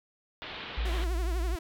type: low-pass noise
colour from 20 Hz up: white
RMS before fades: -41 dBFS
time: 0.42-1.04 s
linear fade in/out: 0 ms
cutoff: 3900 Hz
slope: 48 dB/octave
type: tone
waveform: sine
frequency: 56 Hz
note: A1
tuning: 31 cents sharp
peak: -27 dBFS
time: 0.77-1.56 s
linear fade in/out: 10 ms
type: tone with vibrato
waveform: sawtooth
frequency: 350 Hz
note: F4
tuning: 4 cents sharp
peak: -33 dBFS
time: 0.85-1.59 s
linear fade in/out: 5 ms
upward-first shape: triangle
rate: 12 Hz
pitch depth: 150 cents each way
effects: none